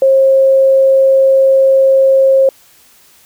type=tone; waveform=sine; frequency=536 Hz; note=C5; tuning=42 cents sharp; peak=-5 dBFS; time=0.02-2.49 s; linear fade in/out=2 ms; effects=white hiss -46 dBFS RMS until 3.25 s